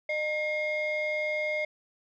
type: tone pair together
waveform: sine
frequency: 610 / 2139 Hz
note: D#5 / C7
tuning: -34 / +38 cents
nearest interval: octave + minor seventh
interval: 2172 cents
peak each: -28 / -28 dBFS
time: 0.09-1.65 s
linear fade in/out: 5 ms
effects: tanh soft clip ceiling -24 dBFS